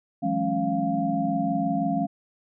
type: tone cluster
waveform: sine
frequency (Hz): 165 / 184.4 / 210.6 / 274.4 / 696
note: E3 / F#3 / G#3 / C#4 / F5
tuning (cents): +2 / -6 / +24 / -17 / -6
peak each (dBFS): -32 / -31 / -29 / -27 / -27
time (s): 0.22-2.07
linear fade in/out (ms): 20
effects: none